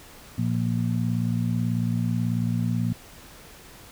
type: harmonic tone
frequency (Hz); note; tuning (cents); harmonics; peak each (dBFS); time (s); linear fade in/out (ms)
58.27; A#1; 0; 2 / 3 / 4; -25 / -27 / -28; 0.38-2.93; 5
effects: pink hiss -47 dBFS RMS until 3.91 s